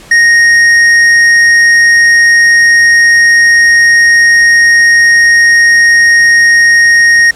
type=tone with tanh clipping; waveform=sine; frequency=1864.7 Hz; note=A#6; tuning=in tune; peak=-4 dBFS; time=0.11-7.31 s; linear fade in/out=5 ms; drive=10 dB; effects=pink hiss -34 dBFS RMS until 7.35 s + low-pass 10000 Hz 12 dB/octave